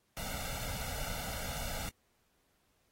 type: noise with comb filter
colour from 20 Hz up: pink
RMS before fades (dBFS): -39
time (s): 0.17-1.89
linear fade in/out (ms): 0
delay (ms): 1.4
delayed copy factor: +0.85
effects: pink hiss -75 dBFS RMS until 2.91 s + AAC 48 kbps